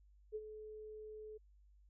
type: tone with ADSR envelope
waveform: sine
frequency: 430 Hz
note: A4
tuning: 40 cents flat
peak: -38 dBFS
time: 0.32-1.38 s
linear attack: 34 ms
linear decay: 44 ms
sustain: -10 dB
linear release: 14 ms
effects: added 50 Hz sine -63 dBFS peak until 1.89 s